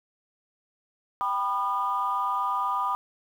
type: chord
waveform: sine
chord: G augmented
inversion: none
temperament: equal with one note detuned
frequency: 784 / 987.8 / 1216.1 Hz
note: G5 / B5 / D#6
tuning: 0 / 0 / -40 cents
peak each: -32 / -27 / -27 dBFS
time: 1.21-2.95 s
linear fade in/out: 0 ms
effects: tanh soft clip ceiling -16 dBFS + 9-bit